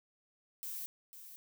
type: noise with echo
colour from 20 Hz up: violet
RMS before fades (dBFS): -42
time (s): 0.63-0.86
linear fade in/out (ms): 0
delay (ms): 500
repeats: 1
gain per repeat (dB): -10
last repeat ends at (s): 1.36
effects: none